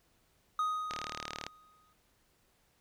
triangle tone with exponential decay, 1249 Hz, D#6, 6 cents sharp, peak -26 dBFS, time 0.59-1.93 s, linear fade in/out 2 ms, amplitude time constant 290 ms
click train, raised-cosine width 0.2 ms, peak -19 dBFS, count 22, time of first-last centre 0.91-1.466 s, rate 37.8 Hz
effects pink hiss -71 dBFS RMS until 2.8 s

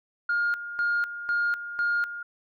sine tone with tremolo, 1417 Hz, F6, 25 cents sharp, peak -21 dBFS, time 0.29-2.23 s, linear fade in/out 5 ms, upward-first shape square, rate 2 Hz, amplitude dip 75%, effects tanh soft clip ceiling -19 dBFS

